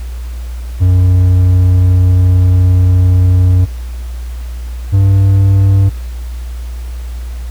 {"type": "tone pair in turn", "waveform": "triangle", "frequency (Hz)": [91.4, 97.53], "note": ["F#2", "G2"], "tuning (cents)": [-21, -8], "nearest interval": "minor second", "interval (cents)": 113, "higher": "second", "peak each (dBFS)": -3, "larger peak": "neither", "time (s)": [[0.8, 3.66], [4.92, 5.9]], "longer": "first", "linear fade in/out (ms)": 20, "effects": ["added 60 Hz sine -19 dBFS peak until 7.5 s", "pink hiss -39 dBFS RMS until 7.5 s"]}